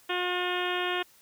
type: harmonic tone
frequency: 358.9 Hz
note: F4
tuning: 47 cents sharp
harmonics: 1 / 2 / 3 / 4 / 5 / 6 / 7 / 8 / 9 / 10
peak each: -32 / -35 / -36 / -36 / -36 / -42 / -38 / -37 / -38 / -44 dBFS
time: 0.09-1.03 s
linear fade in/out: 10 ms
effects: white hiss -59 dBFS RMS until 1.21 s